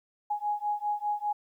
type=beating tone pair; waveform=sine; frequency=830 / 835 Hz; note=G#5 / G#5; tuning=-1 / +9 cents; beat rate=5 Hz; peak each=-31 dBFS; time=0.3-1.33 s; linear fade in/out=10 ms; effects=11-bit